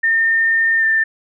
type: tone with pitch glide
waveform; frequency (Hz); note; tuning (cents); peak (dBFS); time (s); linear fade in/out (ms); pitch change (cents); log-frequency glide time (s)
sine; 1815 to 1786.9; A#6 to A6; -47 to +26; -12; 0.03-1.04; 10; -27; 0.78-0.84
effects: none